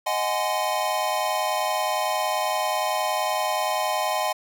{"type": "chord", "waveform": "square", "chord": "Ab dominant seventh", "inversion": "second", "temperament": "equal with one note detuned", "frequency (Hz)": [622.3, 740, 830.6, 1029.7], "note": ["Eb5", "Gb5", "Ab5", "C6"], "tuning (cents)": [0, 0, 0, -28], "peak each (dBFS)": -29, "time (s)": [0.06, 4.33], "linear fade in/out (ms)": 10, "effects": []}